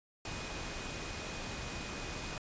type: tone in noise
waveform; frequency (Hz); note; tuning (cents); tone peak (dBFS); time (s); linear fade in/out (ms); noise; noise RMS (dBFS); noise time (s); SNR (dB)
sine; 2489; D#7; 0; -50; 0.25-2.38; 2; pink; -41; 0.25-2.38; -12
effects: resampled to 16000 Hz